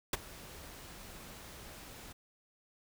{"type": "noise with ADSR envelope", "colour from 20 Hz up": "pink", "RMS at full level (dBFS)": -29, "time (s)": [0.13, 2.13], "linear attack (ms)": 4, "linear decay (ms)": 23, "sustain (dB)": -21, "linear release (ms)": 10, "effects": []}